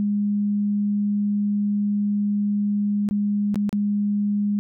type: tone with dropouts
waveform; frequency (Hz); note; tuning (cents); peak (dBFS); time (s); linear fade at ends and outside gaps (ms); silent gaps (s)
sine; 205.3; G#3; -20; -19; 0-4.59; 0; 3.089-3.11 / 3.544-3.557 / 3.693-3.728
effects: none